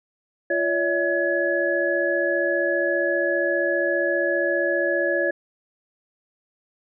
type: tone cluster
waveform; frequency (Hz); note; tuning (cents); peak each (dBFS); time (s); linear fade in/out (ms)
sine; 346.1 / 568 / 643 / 1692; F4 / C#5 / E5 / G#6; -16 / +42 / -43 / +32; -26 / -23 / -29 / -24; 0.5-5.31; 5
effects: none